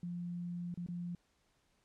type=tone with dropouts; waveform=sine; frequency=174.61 Hz; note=F3; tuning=in tune; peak=-38 dBFS; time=0.03-1.15 s; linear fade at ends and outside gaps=2 ms; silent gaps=0.742-0.774 / 0.864-0.886 s; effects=pink hiss -75 dBFS RMS until 1.84 s + low-pass 9000 Hz 12 dB/octave